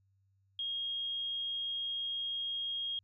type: tone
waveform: sine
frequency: 3257 Hz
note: G#7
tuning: 34 cents flat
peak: -34 dBFS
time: 0.59-2.99 s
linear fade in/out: 2 ms
effects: added 97 Hz sine -69 dBFS peak until 3.03 s